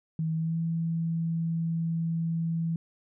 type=tone with pitch glide; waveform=sine; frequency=160.3 to 165.09 Hz; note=E3 to E3; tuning=-48 to +3 cents; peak=-26 dBFS; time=0.19-2.76 s; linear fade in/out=2 ms; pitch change=+51 cents; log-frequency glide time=0.34-0.58 s; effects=none